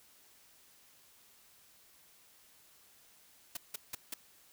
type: noise bursts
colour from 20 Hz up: white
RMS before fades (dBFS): -39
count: 4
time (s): 3.55-4.14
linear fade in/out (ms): 5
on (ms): 20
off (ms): 170
effects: white hiss -63 dBFS RMS until 4.52 s